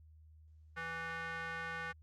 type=tone with band-pass filter; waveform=square; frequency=164.81 Hz; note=E3; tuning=in tune; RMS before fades=-42 dBFS; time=0.76-1.93 s; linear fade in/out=20 ms; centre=1600 Hz; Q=3; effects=added 78 Hz sine -57 dBFS peak until 2.02 s + Opus 48 kbps